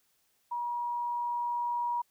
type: tone with level ramp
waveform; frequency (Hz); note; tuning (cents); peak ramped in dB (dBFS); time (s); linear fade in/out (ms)
sine; 958; A#5; +47; -31 to -28; 0.51-2.02; 10
effects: white hiss -72 dBFS RMS until 2.1 s